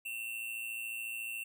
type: tone with amplitude modulation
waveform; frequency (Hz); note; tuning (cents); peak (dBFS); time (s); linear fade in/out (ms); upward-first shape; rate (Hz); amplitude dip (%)
square; 2700; E7; +41; -36; 0.05-1.44; 10; sine; 114; 50
effects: none